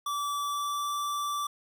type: tone with pitch glide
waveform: square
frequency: 1157 to 1165 Hz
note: D6 to D6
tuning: -26 to -14 cents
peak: -30 dBFS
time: 0.06-1.47 s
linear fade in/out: 5 ms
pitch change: +12 cents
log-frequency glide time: 0.46-0.93 s
effects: none